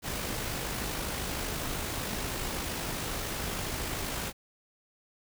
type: noise with amplitude modulation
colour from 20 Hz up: pink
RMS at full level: -33 dBFS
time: 0.02-4.33 s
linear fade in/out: 50 ms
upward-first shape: sine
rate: 52.7 Hz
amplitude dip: 30%
effects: none